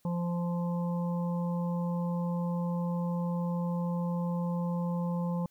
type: harmonic tone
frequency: 173.4 Hz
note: F3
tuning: 12 cents flat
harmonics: 1 / 3 / 5 / 6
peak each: -29 / -39 / -43 / -45 dBFS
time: 0.05-5.46 s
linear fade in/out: 2 ms
effects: white hiss -70 dBFS RMS until 5.5 s